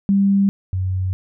sine tone pair in turn, 197.7 / 93.3 Hz, G3 / F#2, +15 / +15 cents, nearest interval octave + minor second, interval 1300 cents, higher first, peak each -12 / -18 dBFS, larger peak first, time 0.09-0.49 / 0.73-1.13 s, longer neither, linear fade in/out 0 ms, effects none

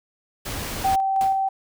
pink noise, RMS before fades -30 dBFS, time 0.45-0.96 s, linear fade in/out 10 ms
sine tone with tremolo, 774 Hz, G5, 22 cents flat, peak -17 dBFS, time 0.84-1.49 s, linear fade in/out 10 ms, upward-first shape square, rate 3.1 Hz, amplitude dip 25%
pink noise with exponential decay, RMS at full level -32 dBFS, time 1.21-1.46 s, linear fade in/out 0 ms, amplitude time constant 53 ms
effects none

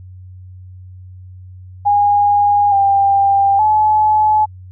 sine tone with pitch steps, 819 / 794 / 856 Hz, G#5 / G5 / A5, -24 / +22 / -48 cents, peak -9 dBFS, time 1.85-4.46 s, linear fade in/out 20 ms, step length 870 ms, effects added 92 Hz sine -33 dBFS peak until 4.71 s

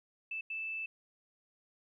sine tone bursts at uneven times, 2637 Hz, E7, in tune, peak -36 dBFS, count 2, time 0.31-0.41 / 0.5-0.86 s, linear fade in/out 5 ms, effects 13-bit

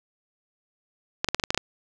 clicks, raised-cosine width 0.2 ms, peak -5 dBFS, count 8, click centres 1.245 / 1.287 / 1.346 / 1.398 / 1.438 / 1.505 / 1.546 / 1.576 s, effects none

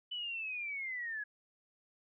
sine linear sweep, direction down, 3000 to 1659 Hz, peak -37 dBFS, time 0.11-1.24 s, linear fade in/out 10 ms, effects none

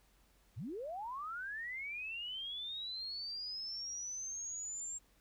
sine linear sweep, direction up, 76.9 to 7480 Hz, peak -40 dBFS, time 0.56-4.99 s, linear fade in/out 20 ms, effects added 48 Hz sine -69 dBFS peak until 5.2 s + pink hiss -71 dBFS RMS until 5.2 s

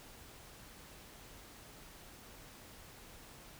silence, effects pink hiss -55 dBFS RMS until 3.59 s

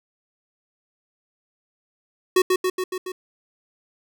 square tone with echo, 369.8 Hz, F#4, 1 cent flat, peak -14 dBFS, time 2.36-2.42 s, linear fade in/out 5 ms, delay 140 ms, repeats 5, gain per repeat -3 dB, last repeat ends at 3.12 s, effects none

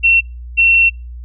sine tone pair in turn, 2714 / 2714 Hz, E7 / E7, +50 / +50 cents, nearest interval unison, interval 0 cents, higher neither, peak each -7 dBFS, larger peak neither, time 0.03-0.21 / 0.57-0.9 s, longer second, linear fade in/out 20 ms, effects noise-tail reverb RT60 0.3 s tail -26 dB re dry + added 60 Hz sine -27 dBFS peak until 1.24 s

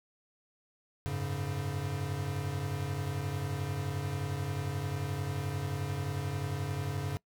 square chord, F# suspended second, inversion none, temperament equal with one note detuned, 92.5 / 103.83 / 140.61 Hz, F#2 / G#2 / C#3, 0 / 0 / +25 cents, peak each -39 / -39 / -36 dBFS, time 1.06-7.17 s, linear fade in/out 0 ms, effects noise-tail reverb RT60 0.1 s tail -23 dB re dry

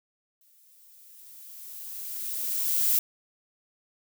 violet noise with exponential growth, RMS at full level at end -22 dBFS, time 0.41-2.99 s, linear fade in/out 2 ms, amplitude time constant 560 ms, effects none

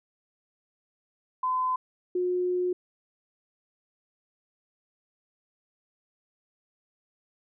sine tone pair in turn, 1020 / 360.6 Hz, C6 / F#4, -44 / -45 cents, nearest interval octave + tritone, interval 1801 cents, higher first, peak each -24 dBFS, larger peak neither, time 1.43-1.76 / 2.15-2.73 s, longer second, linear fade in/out 5 ms, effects none

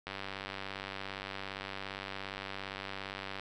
click train, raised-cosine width 0.3 ms, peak -23 dBFS, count 325, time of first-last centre 0.07-3.396 s, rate 97.4 Hz, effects none

